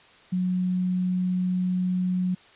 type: tone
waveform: sine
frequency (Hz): 182.5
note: F#3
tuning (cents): -24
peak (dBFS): -22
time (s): 0.32-2.35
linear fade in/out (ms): 10
effects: white hiss -53 dBFS RMS until 2.55 s + resampled to 8000 Hz